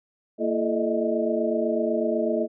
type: tone cluster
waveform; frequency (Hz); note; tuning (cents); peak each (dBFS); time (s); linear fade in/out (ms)
sine; 230.1 / 337.6 / 431.5 / 608 / 636; A#3 / E4 / A4 / D#5 / D#5; -22 / +41 / -34 / -40 / +38; -28; 0.38-2.48; 50
effects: none